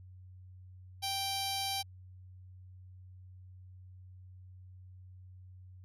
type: tone with notch filter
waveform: 10% pulse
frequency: 784 Hz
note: G5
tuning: in tune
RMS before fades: -35 dBFS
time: 1.02-1.83 s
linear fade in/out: 20 ms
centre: 1700 Hz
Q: 0.59
effects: added 92 Hz sine -50 dBFS peak until 5.84 s + low-pass 12000 Hz 12 dB/octave